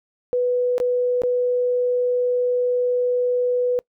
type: tone with dropouts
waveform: sine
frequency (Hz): 493.9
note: B4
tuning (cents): 0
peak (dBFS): -17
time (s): 0.33-3.79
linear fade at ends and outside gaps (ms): 0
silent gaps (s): 0.781-0.801 / 1.219-1.235
effects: noise-tail reverb RT60 0.1 s tail -25 dB re dry